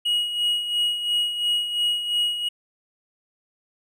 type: tone with tremolo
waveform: triangle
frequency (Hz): 2898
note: F#7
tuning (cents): -37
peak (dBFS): -17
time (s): 0.05-2.49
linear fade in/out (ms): 10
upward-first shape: sine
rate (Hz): 2.9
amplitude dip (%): 60
effects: none